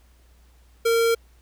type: tone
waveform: square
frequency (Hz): 460.4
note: A#4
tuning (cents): -22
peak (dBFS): -18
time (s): 0.85-1.15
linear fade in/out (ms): 10
effects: added 60 Hz sine -52 dBFS peak until 1.41 s + pink hiss -62 dBFS RMS until 1.41 s

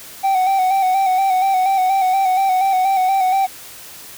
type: tone with vibrato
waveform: triangle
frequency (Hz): 760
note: F#5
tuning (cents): +46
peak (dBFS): -11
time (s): 0.23-3.47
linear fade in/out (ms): 20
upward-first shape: square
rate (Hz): 4.2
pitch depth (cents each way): 41
effects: white hiss -37 dBFS RMS until 4.17 s

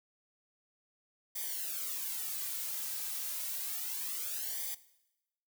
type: noise with flanger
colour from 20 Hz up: blue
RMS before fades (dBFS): -38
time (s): 1.35-4.75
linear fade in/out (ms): 10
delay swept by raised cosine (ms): 0.73 to 2.83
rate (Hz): 0.3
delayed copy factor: -0.9
effects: noise-tail reverb RT60 0.9 s tail -18 dB re dry

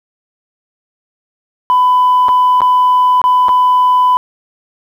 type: tone with dropouts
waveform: sine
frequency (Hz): 1000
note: B5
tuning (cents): +21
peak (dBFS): -5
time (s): 1.7-4.17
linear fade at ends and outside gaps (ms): 0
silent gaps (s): 2.284-2.29 / 2.606-2.617 / 3.216-3.24 / 3.484-3.491
effects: tanh soft clip ceiling -4 dBFS + 7-bit

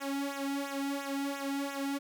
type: tone with flanger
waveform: sawtooth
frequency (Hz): 278.1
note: C#4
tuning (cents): +6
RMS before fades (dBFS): -35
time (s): 0-1.99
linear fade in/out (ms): 20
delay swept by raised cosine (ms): 0.21 to 1.91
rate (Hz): 2.9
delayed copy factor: -0.9
effects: none

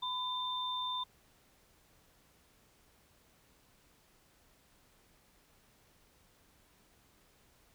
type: tone pair together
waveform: sine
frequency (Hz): 1005 / 3581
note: B5 / A7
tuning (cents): +30 / +30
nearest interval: octave + minor seventh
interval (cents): 2200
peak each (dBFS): -37 / -37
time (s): 0.02-1.04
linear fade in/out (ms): 10
effects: pink hiss -67 dBFS RMS until 7.74 s

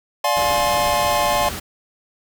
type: chord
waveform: square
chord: D half-diminished seventh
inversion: none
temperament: just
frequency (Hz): 587.3 / 704.8 / 845.8 / 1057.2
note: D5 / F5 / Ab5 / C6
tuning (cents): 0 / +16 / +31 / +18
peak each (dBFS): -23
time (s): 0.24-1.49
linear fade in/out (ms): 5
type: noise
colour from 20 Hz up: pink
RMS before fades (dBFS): -29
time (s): 0.36-1.6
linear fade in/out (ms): 10
effects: none

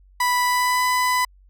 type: tone with pitch glide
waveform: 30% pulse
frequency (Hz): 987.8 to 1000.4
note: B5 to B5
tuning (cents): 0 to +22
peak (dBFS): -15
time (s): 0.2-1.25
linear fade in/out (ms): 5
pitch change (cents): +22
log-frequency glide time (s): 0.45-0.84
effects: added 47 Hz sine -49 dBFS peak until 1.49 s

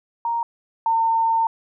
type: tone pair in turn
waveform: sine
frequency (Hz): 932.3 / 906.8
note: A#5 / A#5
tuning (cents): 0 / -48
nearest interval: unison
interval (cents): 48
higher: first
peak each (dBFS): -20 / -16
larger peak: second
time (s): 0.25-0.43 / 0.86-1.47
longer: second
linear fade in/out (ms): 2
effects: none

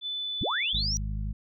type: tone with pitch glide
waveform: sine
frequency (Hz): 3500 to 3472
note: A7 to A7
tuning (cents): -10 to -24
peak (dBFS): -30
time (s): 0.01-0.83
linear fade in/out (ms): 50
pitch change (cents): -14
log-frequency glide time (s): 0.17-0.69
type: linear sweep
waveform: sine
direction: up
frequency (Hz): 34.85 to 5920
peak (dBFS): -27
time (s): 0.41-0.97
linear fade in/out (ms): 0
type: harmonic tone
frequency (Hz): 51.9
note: G#1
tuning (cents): 0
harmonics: 1 / 2 / 3 / 4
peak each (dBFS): -30 / -36 / -40 / -42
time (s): 0.73-1.33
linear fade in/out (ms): 10
effects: none

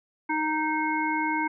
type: harmonic tone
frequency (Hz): 310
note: D#4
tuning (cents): -6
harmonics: 1 / 3 / 5 / 7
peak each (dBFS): -29 / -27 / -33 / -31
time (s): 0.29-1.48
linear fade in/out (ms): 10
effects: none

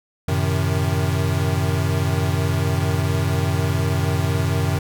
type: chord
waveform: square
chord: F# diminished seventh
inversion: none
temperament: equal with one note detuned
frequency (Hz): 92.5 / 110.89 / 130.81 / 155.56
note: F#2 / A2 / C3 / Eb3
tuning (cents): 0 / +14 / 0 / 0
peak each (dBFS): -22 / -28 / -25 / -25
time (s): 0.28-4.79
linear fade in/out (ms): 5
effects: none

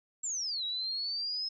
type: exponential two-way sweep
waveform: sine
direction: down then up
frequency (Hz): 7650 to 3830 to 5190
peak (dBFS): -32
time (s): 0.23-1.49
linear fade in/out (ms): 10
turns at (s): 0.64
effects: none

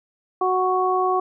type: harmonic tone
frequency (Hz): 370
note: F#4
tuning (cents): 0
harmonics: 1 / 2 / 3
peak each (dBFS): -22 / -22 / -22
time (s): 0.41-1.2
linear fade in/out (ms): 5
effects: none

